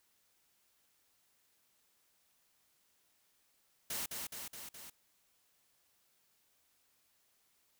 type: noise with echo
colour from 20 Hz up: white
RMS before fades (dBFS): -39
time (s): 3.9-4.06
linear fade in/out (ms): 5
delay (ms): 210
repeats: 4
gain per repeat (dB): -3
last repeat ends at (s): 4.9
effects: white hiss -74 dBFS RMS until 7.79 s